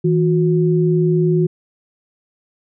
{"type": "tone pair together", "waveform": "sine", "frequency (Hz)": [161.6, 362.8], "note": ["E3", "F#4"], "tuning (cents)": [-34, -34], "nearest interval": "octave + major second", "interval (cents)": 1400, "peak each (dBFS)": [-14, -16], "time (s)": [0.04, 1.47], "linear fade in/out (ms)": 10, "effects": []}